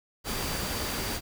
sine tone in noise, 4694 Hz, D8, 2 cents flat, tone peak -41 dBFS, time 0.24-1.21 s, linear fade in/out 50 ms, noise pink, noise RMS -32 dBFS, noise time 0.24-1.21 s, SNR -12 dB, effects none

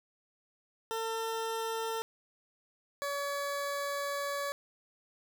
20% pulse tone pair in turn, 450.5 / 566.9 Hz, A4 / C#5, +41 / +39 cents, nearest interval major third, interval 398 cents, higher second, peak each -28 dBFS, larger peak neither, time 0.91-2.02 / 3.02-4.52 s, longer second, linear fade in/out 0 ms, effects none

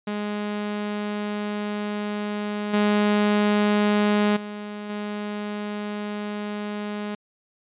sawtooth tone with level steps, 207.9 Hz, G#3, 2 cents sharp, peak -22 / -14 / -28 / -24 dBFS, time 0.07-7.15 s, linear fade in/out 5 ms, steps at 2.73 / 4.36 / 4.89 s, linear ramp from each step 10 ms, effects resampled to 8000 Hz

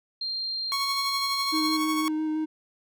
sine tone, 4186 Hz, C8, in tune, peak -28 dBFS, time 0.21-1.77 s, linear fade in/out 5 ms
sawtooth tone with tremolo, 1108.7 Hz, C#6, in tune, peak -22 dBFS, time 0.72-2.08 s, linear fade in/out 0 ms, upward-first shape sine, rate 12 Hz, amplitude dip 40%
triangle tone with vibrato, 311.1 Hz, D#4, in tune, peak -23 dBFS, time 1.52-2.46 s, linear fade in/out 20 ms, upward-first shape square, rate 6 Hz, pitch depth 10 cents each way
effects none

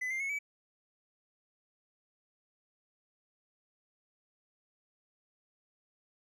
triangle tone with pitch steps, 2010 / 2099 / 2192 / 2289 Hz, B6 / C7 / C#7 / D7, +30 / +5 / -20 / -45 cents, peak -31 dBFS, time 0.01-0.39 s, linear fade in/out 10 ms, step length 95 ms, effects none

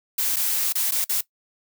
blue noise with dropouts, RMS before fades -23 dBFS, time 0.18-1.21 s, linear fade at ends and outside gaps 5 ms, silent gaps 0.361-0.366 / 0.725-0.753 / 0.911-0.919 / 1.044-1.093 s, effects noise-tail reverb RT60 0.1 s tail -19 dB re dry

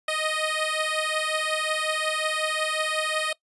10% pulse beating tone pair, 620 / 625.5 Hz, D#5 / D#5, -6 / +9 cents, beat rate 5.5 Hz, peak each -19 / -19 dBFS, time 0.08-3.33 s, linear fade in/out 5 ms, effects noise-tail reverb RT60 0.1 s tail -21 dB re dry + resampled to 24000 Hz

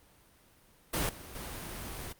pink noise with level steps, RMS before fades -31 / -47 / -41 dBFS, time 0.93-2.13 s, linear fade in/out 10 ms, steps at 1.09 / 1.35 s, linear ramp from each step 2 ms, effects pink hiss -62 dBFS RMS until 2.19 s + Opus 32 kbps

